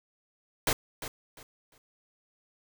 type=noise with echo; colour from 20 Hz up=pink; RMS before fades=-26 dBFS; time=0.67-0.73 s; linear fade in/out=2 ms; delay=350 ms; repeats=3; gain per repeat=-12 dB; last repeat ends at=1.78 s; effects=none